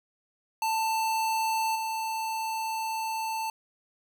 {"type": "tone with level steps", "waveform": "square", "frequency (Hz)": 888, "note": "A5", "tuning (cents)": 16, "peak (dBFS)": [-26, -30], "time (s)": [0.62, 3.5], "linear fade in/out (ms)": 2, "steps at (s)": 1.75, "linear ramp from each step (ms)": 10, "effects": []}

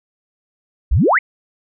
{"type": "exponential sweep", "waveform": "sine", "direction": "up", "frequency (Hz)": [46.25, 2349], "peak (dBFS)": -10, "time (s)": [0.91, 1.19], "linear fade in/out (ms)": 10, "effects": []}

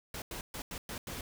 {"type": "noise bursts at uneven times", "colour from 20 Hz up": "pink", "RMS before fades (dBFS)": -41, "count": 6, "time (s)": [[0.14, 0.22], [0.31, 0.41], [0.54, 0.62], [0.71, 0.78], [0.89, 0.98], [1.07, 1.21]], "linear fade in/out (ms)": 2, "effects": []}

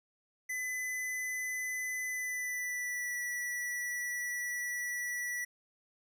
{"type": "tone with pitch glide", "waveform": "square", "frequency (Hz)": [2010, 1951.7], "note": ["B6", "B6"], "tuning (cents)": [30, -21], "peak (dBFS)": -35, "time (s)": [0.49, 5.45], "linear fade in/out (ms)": 10, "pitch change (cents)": -51, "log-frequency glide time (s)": [2.08, 3.18], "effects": []}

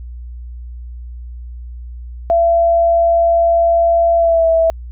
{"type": "tone with pitch glide", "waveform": "sine", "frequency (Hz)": [675, 656.2], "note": ["E5", "E5"], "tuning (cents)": [41, -8], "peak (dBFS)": -9, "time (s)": [2.3, 4.7], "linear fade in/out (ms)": 0, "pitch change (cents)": -49, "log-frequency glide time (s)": [4.17, 4.47], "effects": ["added 60 Hz sine -27 dBFS peak until 4.91 s"]}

